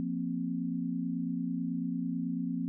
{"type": "chord", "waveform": "sine", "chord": "F suspended fourth", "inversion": "none", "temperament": "just", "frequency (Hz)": [174.61, 232.8, 261.9], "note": ["F3", "Bb3", "C4"], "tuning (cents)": [0, -2, 2], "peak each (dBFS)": [-35, -36, -34], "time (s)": [0, 2.68], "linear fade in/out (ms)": 0, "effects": []}